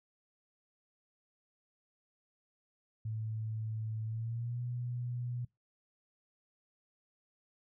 sine tone with pitch glide, 110 to 122.05 Hz, A2 to B2, 0 to -20 cents, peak -35 dBFS, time 3.05-5.45 s, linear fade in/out 5 ms, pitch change +180 cents, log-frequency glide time 4.05-4.61 s, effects noise-tail reverb RT60 0.2 s tail -23 dB re dry

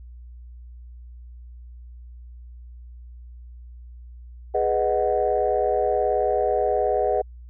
sine chord, G# minor seventh, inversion none, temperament equal, 415.3 / 493.9 / 622.3 / 740 Hz, G#4 / B4 / D#5 / F#5, 0 / 0 / 0 / 0 cents, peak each -24 dBFS, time 4.54-7.22 s, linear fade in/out 10 ms, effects tanh soft clip ceiling -10 dBFS + added 60 Hz sine -39 dBFS peak until 7.49 s

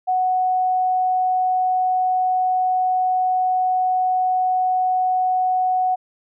sine tone, 740 Hz, F#5, in tune, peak -16 dBFS, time 0.07-5.96 s, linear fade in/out 20 ms, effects none

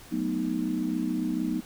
sine chord, B dominant seventh, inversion second, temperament equal, 185 / 220 / 246.9 / 311.1 Hz, F#3 / A3 / B3 / D#4, 0 / 0 / 0 / 0 cents, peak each -33 / -34 / -30 / -30 dBFS, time 0.11-1.61 s, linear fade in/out 20 ms, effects pink hiss -49 dBFS RMS until 1.65 s

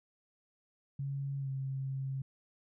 sine tone with pitch glide, 138.59 to 134.49 Hz, C#3 to C3, 0 to +48 cents, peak -34 dBFS, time 0.99-2.22 s, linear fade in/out 5 ms, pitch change -52 cents, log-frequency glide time 1.39-1.49 s, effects none

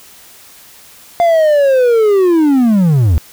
triangle linear sweep, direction down, 698.5 to 69.3 Hz, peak -5 dBFS, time 1.2-3.18 s, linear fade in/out 0 ms, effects white hiss -40 dBFS RMS until 3.32 s

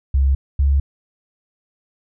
sine tone pair in turn, 67.8 / 69.59 Hz, C#2 / C#2, -38 / +7 cents, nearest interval unison, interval 45 cents, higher second, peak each -12 dBFS, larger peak neither, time 0.14-0.35 / 0.59-0.8 s, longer neither, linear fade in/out 5 ms, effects none

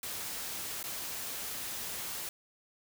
white noise with dropouts, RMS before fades -39 dBFS, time 0.03-2.29 s, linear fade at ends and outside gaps 2 ms, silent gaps 0.829-0.839 s, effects none

